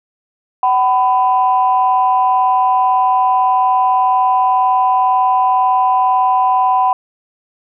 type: tone pair together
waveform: sine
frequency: 758 / 1000.1 Hz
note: F#5 / B5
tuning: +42 / +21 cents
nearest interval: perfect fourth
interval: 479 cents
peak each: -12 dBFS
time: 0.63-6.93 s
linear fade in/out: 2 ms
effects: tanh soft clip ceiling -2 dBFS

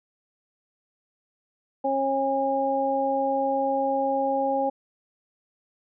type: harmonic tone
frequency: 271.9 Hz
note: C#4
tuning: 33 cents flat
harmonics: 1 / 2 / 3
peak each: -30 / -25 / -25 dBFS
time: 1.84-4.7 s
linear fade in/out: 10 ms
effects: none

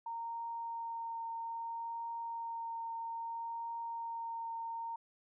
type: tone with vibrato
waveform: sine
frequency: 922 Hz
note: A#5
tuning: 19 cents flat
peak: -38 dBFS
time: 0.06-4.96 s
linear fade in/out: 5 ms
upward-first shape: triangle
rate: 0.61 Hz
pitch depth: 11 cents each way
effects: none

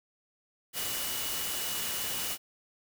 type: tone in noise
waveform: sine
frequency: 2931 Hz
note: F#7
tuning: 17 cents flat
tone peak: -41 dBFS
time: 0.73-2.38 s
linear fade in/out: 50 ms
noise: white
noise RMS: -34 dBFS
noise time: 0.73-2.38 s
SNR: -10 dB
effects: none

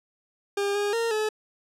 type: tone with pitch steps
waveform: 40% pulse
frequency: 402.2 / 409.2 / 461.2 / 429.8 Hz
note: G4 / G#4 / A#4 / A4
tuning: +44 / -26 / -19 / -41 cents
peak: -23 dBFS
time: 0.57-1.29 s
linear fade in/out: 5 ms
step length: 180 ms
effects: low-pass 10000 Hz 12 dB/octave

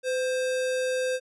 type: tone with sample-and-hold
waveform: sine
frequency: 511 Hz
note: C5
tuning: 41 cents flat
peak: -24 dBFS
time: 0.03-1.2 s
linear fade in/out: 50 ms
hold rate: 2100 Hz
effects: resampled to 24000 Hz

